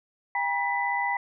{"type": "tone cluster", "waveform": "sine", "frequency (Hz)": [801, 957, 1994], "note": ["G5", "A#5", "B6"], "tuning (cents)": [37, 45, 16], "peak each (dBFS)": [-29, -29, -28], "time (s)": [0.35, 1.17], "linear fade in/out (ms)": 2, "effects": []}